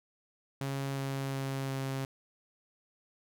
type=tone with pitch steps; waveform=sawtooth; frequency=137.2 / 136.33 / 135.47 / 134.61 Hz; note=C#3 / C#3 / C#3 / C3; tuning=-17 / -28 / -39 / +50 cents; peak=-29 dBFS; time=0.61-2.05 s; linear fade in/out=2 ms; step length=360 ms; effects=none